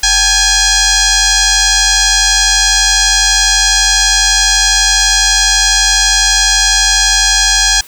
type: tone with frequency modulation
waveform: sine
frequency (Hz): 779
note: G5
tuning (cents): -11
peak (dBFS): -7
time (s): 0.03-7.81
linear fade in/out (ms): 5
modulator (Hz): 825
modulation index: 8
effects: white hiss -36 dBFS RMS until 7.87 s